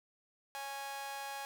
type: tone with amplitude modulation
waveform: sawtooth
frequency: 828 Hz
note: G#5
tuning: 5 cents flat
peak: -33 dBFS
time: 0.55-1.45 s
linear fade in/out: 0 ms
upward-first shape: sine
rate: 274 Hz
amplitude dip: 80%
effects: none